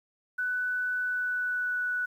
sine tone with pitch glide, 1492 to 1479.1 Hz, F#6 to F#6, +14 to -1 cents, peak -27 dBFS, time 0.38-2.06 s, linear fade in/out 10 ms, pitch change -15 cents, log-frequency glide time 1.01-1.79 s, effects 10-bit

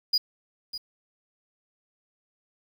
sine tone with echo, 4905 Hz, D#8, 26 cents flat, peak -16 dBFS, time 0.13-0.18 s, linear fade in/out 10 ms, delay 600 ms, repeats 1, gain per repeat -15 dB, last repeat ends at 0.78 s, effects tanh soft clip ceiling -18 dBFS + 8-bit

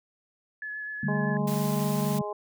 sine tone with vibrato, 1708 Hz, G#6, 48 cents sharp, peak -33 dBFS, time 0.62-1.37 s, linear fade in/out 2 ms, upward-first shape triangle, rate 7.9 Hz, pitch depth 16 cents each way
sine chord, D suspended fourth, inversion none, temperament equal, 146.83 / 196 / 220 Hz, D3 / G3 / A3, 0 / 0 / 0 cents, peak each -29 / -29 / -31 dBFS, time 1.03-2.22 s, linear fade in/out 5 ms
harmonic tone, 207.8 Hz, G#3, 1 cent sharp, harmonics 2 / 3 / 4 / 5, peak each -34 / -36 / -37 / -38 dBFS, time 1.08-2.33 s, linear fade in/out 5 ms
white noise, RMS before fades -39 dBFS, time 1.47-2.19 s, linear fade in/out 5 ms
effects none

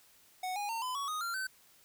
square tone with pitch steps, 740 / 821.1 / 911 / 1010.9 / 1121.6 / 1244.5 / 1380.9 / 1532.2 Hz, F#5 / G#5 / A#5 / B5 / C#6 / D#6 / F6 / G6, 0 / -20 / -40 / +40 / +20 / 0 / -20 / -40 cents, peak -35 dBFS, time 0.43-1.47 s, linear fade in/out 5 ms, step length 130 ms, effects white hiss -63 dBFS RMS until 1.84 s

